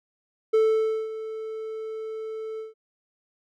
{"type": "tone with ADSR envelope", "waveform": "triangle", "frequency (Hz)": 440, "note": "A4", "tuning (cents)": 0, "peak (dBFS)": -14, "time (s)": [0.53, 2.74], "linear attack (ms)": 13, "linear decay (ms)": 540, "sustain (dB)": -15, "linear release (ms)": 150, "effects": []}